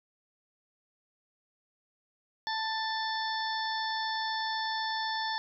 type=harmonic tone; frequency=884 Hz; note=A5; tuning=8 cents sharp; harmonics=1 / 2 / 4 / 5 / 6; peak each=-33 / -36 / -39 / -40 / -41 dBFS; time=2.47-5.38 s; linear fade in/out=0 ms; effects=none